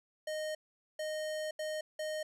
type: tone bursts at uneven times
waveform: square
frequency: 618 Hz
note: D#5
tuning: 12 cents flat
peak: -36 dBFS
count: 4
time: 0.27-0.55 / 0.99-1.51 / 1.59-1.81 / 1.99-2.23 s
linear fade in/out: 5 ms
effects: low-pass 11000 Hz 12 dB/octave